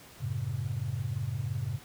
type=chord; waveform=sine; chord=F# minor; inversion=none; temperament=equal with one note detuned; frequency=92.5 / 110 / 135.82 Hz; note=F#2 / A2 / C#3; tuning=0 / 0 / -35 cents; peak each=-37 / -33 / -34 dBFS; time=0.2-1.79 s; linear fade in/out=20 ms; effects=pink hiss -52 dBFS RMS until 1.84 s + high-pass 60 Hz 12 dB/octave